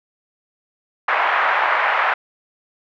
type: band-pass noise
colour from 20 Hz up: pink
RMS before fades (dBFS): -18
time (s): 1.08-2.14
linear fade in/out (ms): 5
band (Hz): 750 to 2100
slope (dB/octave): 24
effects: none